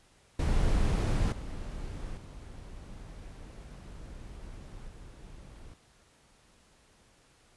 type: noise with level steps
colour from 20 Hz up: brown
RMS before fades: -27 / -39 / -45 / -48 dBFS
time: 0.39-5.74 s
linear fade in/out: 5 ms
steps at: 1.32 / 2.17 / 4.88 s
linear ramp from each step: 2 ms
effects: pink hiss -63 dBFS RMS until 7.56 s + resampled to 24000 Hz